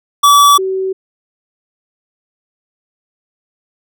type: tone pair in turn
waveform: square / sine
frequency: 1149 / 380.1 Hz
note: D6 / F#4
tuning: -38 / +47 cents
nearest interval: octave + perfect fifth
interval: 1915 cents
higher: first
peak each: -5 / -14 dBFS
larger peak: first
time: 0.23-0.58 / 0.58-0.93 s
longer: neither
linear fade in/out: 10 ms
effects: none